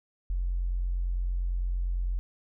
triangle tone with tanh clipping, 44.42 Hz, F1, 30 cents sharp, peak -26 dBFS, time 0.3-2.19 s, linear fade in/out 0 ms, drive 4 dB, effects none

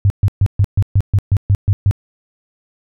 sine tone bursts, 99.5 Hz, G2, 26 cents sharp, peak -8 dBFS, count 11, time 0.05-1.911 s, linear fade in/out 0 ms, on 51 ms, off 130 ms, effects none

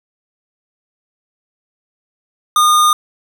square tone, 1220 Hz, D#6, 34 cents flat, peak -9 dBFS, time 2.56-2.93 s, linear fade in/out 2 ms, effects none

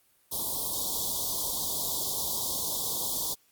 white band-stop noise, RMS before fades -31 dBFS, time 0.31-3.35 s, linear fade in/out 20 ms, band 1100 to 3300 Hz, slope 96 dB/octave, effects white hiss -66 dBFS RMS until 3.51 s + Opus 32 kbps

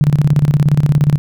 sine tone with tremolo, 146.83 Hz, D3, in tune, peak -6 dBFS, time 0.01-1.18 s, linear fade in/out 0 ms, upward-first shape square, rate 17 Hz, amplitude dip 75%, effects none

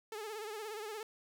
sawtooth tone with vibrato, 428.3 Hz, A4, 47 cents flat, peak -37 dBFS, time 0.12-1.03 s, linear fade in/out 2 ms, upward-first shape sine, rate 17 Hz, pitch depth 78 cents each way, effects none

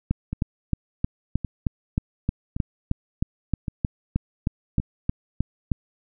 two click trains, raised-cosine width 5 ms, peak -15 / -9 dBFS, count 5 / 19, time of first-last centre 0.33-4.799 / 0.11-5.717 s, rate 0.895 / 3.21 Hz, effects none

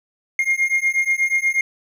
triangle beating tone pair, 2126 / 2134.3 Hz, C7 / C7, +27 / +34 cents, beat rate 8.3 Hz, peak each -18 dBFS, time 0.39-1.61 s, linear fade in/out 2 ms, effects none

